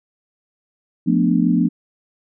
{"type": "chord", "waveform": "sine", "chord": "B half-diminished seventh", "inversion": "second", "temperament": "equal with one note detuned", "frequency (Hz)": [176.13, 220, 246.9, 293.7], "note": ["F3", "A3", "B3", "D4"], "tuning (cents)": [15, 0, 0, 0], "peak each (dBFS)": [-18, -20, -18, -20], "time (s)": [1.06, 1.69], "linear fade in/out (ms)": 20, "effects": []}